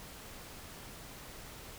silence, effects pink hiss -49 dBFS RMS until 1.78 s

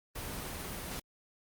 pink noise, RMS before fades -40 dBFS, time 0.15-1 s, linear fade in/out 10 ms, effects Opus 24 kbps

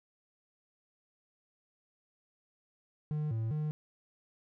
triangle tone with pitch steps, 151.5 / 112.1 / 152.3 Hz, D#3 / A2 / D#3, -46 / +33 / -37 cents, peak -29 dBFS, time 3.11-3.71 s, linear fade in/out 0 ms, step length 200 ms, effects none

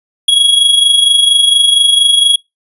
square tone with amplitude modulation, 3322 Hz, G#7, in tune, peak -4 dBFS, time 0.28-2.36 s, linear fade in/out 5 ms, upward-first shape sine, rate 24.3 Hz, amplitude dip 55%, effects noise-tail reverb RT60 0.2 s tail -25 dB re dry + resampled to 24000 Hz

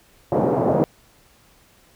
white band-pass noise, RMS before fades -19 dBFS, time 0.32-0.84 s, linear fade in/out 0 ms, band 120 to 680 Hz, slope 24 dB/octave, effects pink hiss -55 dBFS RMS until 1.95 s

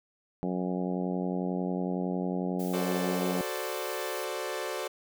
harmonic tone, 91 Hz, F#2, 28 cents flat, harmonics 2 / 3 / 4 / 5 / 6 / 7 / 8 / 9, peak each -31 / -35 / -37 / -39 / -41 / -42 / -43 / -44 dBFS, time 0.43-3.41 s, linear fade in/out 0 ms
blue noise, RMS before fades -45 dBFS, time 2.59-4.25 s, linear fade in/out 10 ms
sawtooth chord, D dominant seventh, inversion first, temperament equal, 370 / 440 / 523.3 / 587.3 Hz, F#4 / A4 / C5 / D5, 0 / 0 / 0 / 0 cents, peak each -34 dBFS, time 2.73-4.88 s, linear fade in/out 10 ms
effects none

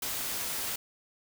white noise, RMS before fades -34 dBFS, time 0.02-0.76 s, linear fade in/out 5 ms, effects none

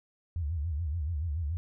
sine tone with vibrato, 78.9 Hz, D#2, 25 cents sharp, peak -29 dBFS, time 0.36-1.57 s, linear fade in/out 0 ms, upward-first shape sine, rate 7 Hz, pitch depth 190 cents each way, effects none

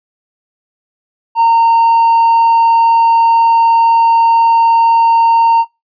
sine tone with hard clipping, 919 Hz, A#5, 25 cents flat, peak -7 dBFS, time 1.35-5.65 s, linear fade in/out 50 ms, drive 2 dB, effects noise-tail reverb RT60 0.2 s tail -19 dB re dry + resampled to 11025 Hz

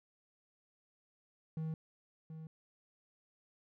triangle tone with echo, 159 Hz, D#3, 38 cents sharp, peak -34 dBFS, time 1.57-1.74 s, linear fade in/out 2 ms, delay 730 ms, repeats 1, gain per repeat -9 dB, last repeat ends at 2.47 s, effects none

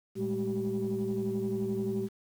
sine tone cluster, 114.6 / 200.7 / 212.2 / 384.6 Hz, A#2 / G3 / G#3 / G4, -29 / +41 / +38 / -33 cents, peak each -38 / -33 / -35 / -31 dBFS, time 0.15-2.09 s, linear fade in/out 50 ms, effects tanh soft clip ceiling -23 dBFS + 9-bit

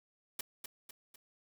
white noise with echo, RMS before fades -38 dBFS, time 0.39-0.41 s, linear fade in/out 5 ms, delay 250 ms, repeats 3, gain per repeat -6 dB, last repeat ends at 1.16 s, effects none

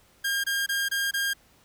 sawtooth tone bursts, 1612 Hz, G6, 48 cents sharp, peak -21 dBFS, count 5, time 0.24-1.336 s, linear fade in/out 10 ms, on 200 ms, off 24 ms, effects pink hiss -60 dBFS RMS until 1.64 s

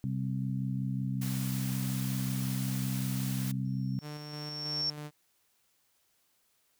harmonic tone, 65.41 Hz, C2, in tune, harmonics 2 / 3 / 4, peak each -32 / -35 / -40 dBFS, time 0.04-3.99 s, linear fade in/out 0 ms
white noise, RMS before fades -42 dBFS, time 1.21-3.52 s, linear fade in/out 10 ms
sine tone with exponential growth, 5460 Hz, F8, 40 cents flat, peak -27 dBFS, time 3.65-4.9 s, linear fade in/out 2 ms, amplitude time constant 270 ms
sawtooth tone with tremolo, 149.2 Hz, D3, 28 cents sharp, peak -35 dBFS, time 4.01-5.11 s, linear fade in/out 50 ms, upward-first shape square, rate 3.1 Hz, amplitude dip 30%
effects white hiss -72 dBFS RMS until 6.79 s

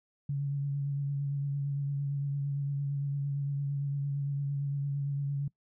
sine tone with vibrato, 140.9 Hz, C#3, 29 cents sharp, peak -29 dBFS, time 0.29-5.48 s, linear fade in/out 5 ms, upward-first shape triangle, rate 8.8 Hz, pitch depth 27 cents each way, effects noise-tail reverb RT60 0.1 s tail -22 dB re dry

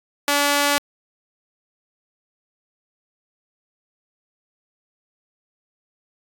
sawtooth tone with high-pass filter, 287.1 Hz, D4, 39 cents flat, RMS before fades -19 dBFS, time 0.28-0.78 s, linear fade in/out 0 ms, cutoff 690 Hz, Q 0.52, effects AAC 64 kbps

